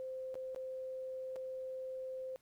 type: tone with dropouts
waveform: sine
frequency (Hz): 520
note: C5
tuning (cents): -11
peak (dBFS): -40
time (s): 0-2.36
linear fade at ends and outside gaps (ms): 0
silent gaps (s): 0.343-0.354 / 0.547-0.561 / 1.359-1.363
effects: pink hiss -73 dBFS RMS until 2.41 s